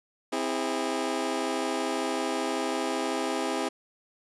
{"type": "chord", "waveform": "20% pulse", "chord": "C augmented", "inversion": "none", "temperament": "just", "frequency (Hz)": [261.6, 327, 408.8], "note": ["C4", "E4", "G#4"], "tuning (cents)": [0, -14, -27], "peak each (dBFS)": -27, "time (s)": [0.32, 3.69], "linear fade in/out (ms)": 10, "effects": ["resampled to 24000 Hz", "10-bit"]}